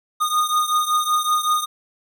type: beating tone pair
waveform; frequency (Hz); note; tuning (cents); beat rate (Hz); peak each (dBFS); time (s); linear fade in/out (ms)
square; 1228 / 1233.3; D#6 / D#6; -23 / -16; 5.3; -20 / -23; 0.2-1.66; 20
effects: none